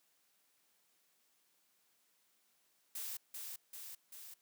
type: noise with echo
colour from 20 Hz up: blue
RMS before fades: -43 dBFS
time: 2.95-3.17 s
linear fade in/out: 5 ms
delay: 390 ms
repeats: 3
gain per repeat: -3 dB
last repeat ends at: 4.34 s
effects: white hiss -75 dBFS RMS until 4.41 s + high-pass 150 Hz 12 dB/octave